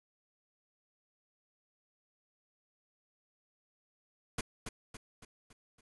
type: noise with echo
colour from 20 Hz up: pink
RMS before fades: -35 dBFS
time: 4.38-4.41 s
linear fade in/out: 5 ms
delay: 280 ms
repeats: 5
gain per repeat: -6 dB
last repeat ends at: 5.81 s
effects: resampled to 24000 Hz